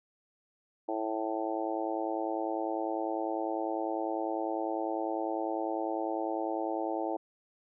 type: harmonic tone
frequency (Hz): 110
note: A2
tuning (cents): 0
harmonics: 3 / 4 / 5 / 6 / 7 / 8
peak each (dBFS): -35 / -40 / -38 / -38 / -37 / -40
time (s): 0.88-7.17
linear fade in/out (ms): 10
effects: none